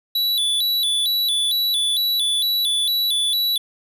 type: tone with vibrato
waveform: square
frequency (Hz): 3690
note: A#7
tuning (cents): -18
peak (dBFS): -18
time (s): 0.15-3.58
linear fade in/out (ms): 5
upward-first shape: square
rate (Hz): 2.2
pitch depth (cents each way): 110
effects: none